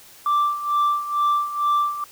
sine tone with tremolo, 1174 Hz, D6, 1 cent flat, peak -13 dBFS, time 0.26-2.04 s, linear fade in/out 2 ms, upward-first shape sine, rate 2.2 Hz, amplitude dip 80%, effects tanh soft clip ceiling -15 dBFS + white hiss -47 dBFS RMS until 2.11 s

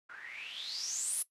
blue noise with low-pass filter sweep, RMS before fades -39 dBFS, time 0.09-1.23 s, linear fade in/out 10 ms, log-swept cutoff 1400 to 11000 Hz, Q 10, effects noise-tail reverb RT60 0.1 s tail -17 dB re dry + resampled to 32000 Hz

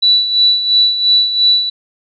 sine tone with tremolo, 3951 Hz, B7, in tune, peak -6 dBFS, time 0.02-1.7 s, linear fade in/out 10 ms, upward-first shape sine, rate 2.9 Hz, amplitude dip 65%, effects none

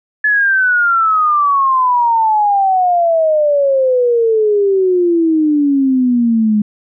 sine exponential sweep, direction down, 1724 to 207.7 Hz, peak -9 dBFS, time 0.24-6.62 s, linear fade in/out 5 ms, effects none

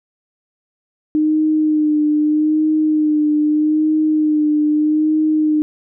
sine tone with vibrato, 305.4 Hz, D#4, 32 cents flat, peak -12 dBFS, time 1.15-5.62 s, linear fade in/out 0 ms, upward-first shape sine, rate 0.8 Hz, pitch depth 28 cents each way, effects none

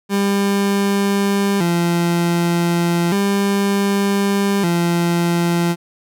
30% pulse tone with vibrato, 185 Hz, F#3, in tune, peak -12 dBFS, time 0.09-5.76 s, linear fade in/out 50 ms, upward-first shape square, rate 0.33 Hz, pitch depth 130 cents each way, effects none

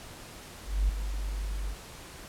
sine tone with ADSR envelope, 49 Hz, G1, in tune, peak -20 dBFS, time 0.64-1.77 s, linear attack 250 ms, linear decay 4 ms, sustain -10 dB, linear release 73 ms, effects pink hiss -46 dBFS RMS until 2.28 s + low-pass 12000 Hz 12 dB/octave

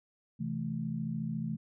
sine chord, A minor, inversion first, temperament equal with one note detuned, 130.81 / 164.81 / 218.9 Hz, C3 / E3 / A3, 0 / 0 / -9 cents, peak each -39 / -36 / -36 dBFS, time 0.39-1.57 s, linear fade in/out 20 ms, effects none

